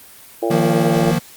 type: harmonic tone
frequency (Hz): 114.3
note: A#2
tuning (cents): -34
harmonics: 3 / 4 / 5 / 6 / 7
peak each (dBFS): -20 / -22 / -24 / -26 / -27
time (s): 0.42-1.12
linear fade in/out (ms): 10
type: chord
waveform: square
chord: Eb suspended second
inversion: none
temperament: equal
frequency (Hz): 155.56 / 174.61 / 233.1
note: Eb3 / F3 / Bb3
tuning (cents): 0 / 0 / 0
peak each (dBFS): -20 / -20 / -22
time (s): 0.5-1.19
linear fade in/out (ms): 10
effects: white hiss -42 dBFS RMS until 1.36 s + Opus 32 kbps